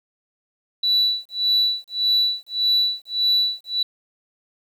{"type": "tone with tremolo", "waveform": "sine", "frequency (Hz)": 3951, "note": "B7", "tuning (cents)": 0, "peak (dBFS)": -13, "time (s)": [0.83, 3.83], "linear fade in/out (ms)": 5, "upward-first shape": "sine", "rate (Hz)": 1.7, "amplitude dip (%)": 100, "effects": ["tanh soft clip ceiling -12 dBFS", "9-bit"]}